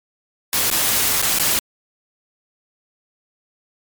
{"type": "noise with dropouts", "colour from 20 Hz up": "white", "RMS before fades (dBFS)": -18, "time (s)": [0.53, 1.59], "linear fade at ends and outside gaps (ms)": 0, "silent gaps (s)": [[0.701, 0.713], [1.217, 1.225], [1.387, 1.397]], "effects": ["MP3 96 kbps"]}